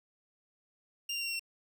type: tone with pitch steps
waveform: 25% pulse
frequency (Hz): 2794 / 2775 / 2756 / 2737 / 2718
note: F7 / F7 / F7 / F7 / F7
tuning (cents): 0 / -12 / -24 / -36 / -48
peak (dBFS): -30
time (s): 1.09-1.395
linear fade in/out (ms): 5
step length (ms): 61
effects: none